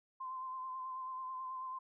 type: tone with vibrato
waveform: sine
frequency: 1037 Hz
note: C6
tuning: 16 cents flat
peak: -40 dBFS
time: 0.2-1.79 s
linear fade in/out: 10 ms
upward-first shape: sine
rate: 9.2 Hz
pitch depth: 28 cents each way
effects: none